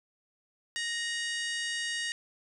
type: harmonic tone with a mistuned harmonic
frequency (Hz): 932.3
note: A#5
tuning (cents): 0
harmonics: 2 / 3 / 4 / 5 / 6 / 7 / 8 / 9 / 10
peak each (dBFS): -34 / -38 / -40 / -42 / -44 / -45 / -46 / -47 / -48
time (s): 0.76-2.12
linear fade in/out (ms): 0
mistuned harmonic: 3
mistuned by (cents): +58
effects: none